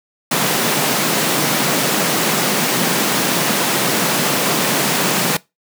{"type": "high-pass noise", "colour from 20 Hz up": "pink", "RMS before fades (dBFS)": -17, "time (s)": [0.31, 5.37], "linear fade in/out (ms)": 5, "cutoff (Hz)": 140, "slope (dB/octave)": 48, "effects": ["noise-tail reverb RT60 0.2 s tail -21 dB re dry"]}